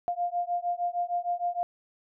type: beating tone pair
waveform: sine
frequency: 699 / 705.5 Hz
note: F5 / F5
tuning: +1 / +17 cents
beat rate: 6.5 Hz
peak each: -30 dBFS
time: 0.08-1.63 s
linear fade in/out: 0 ms
effects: none